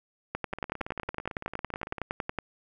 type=two click trains; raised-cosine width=0.5 ms; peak=-22 / -15 dBFS; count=27 / 23; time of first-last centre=0.53-1.983 / 0.35-2.387 s; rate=17.9 / 10.8 Hz; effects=none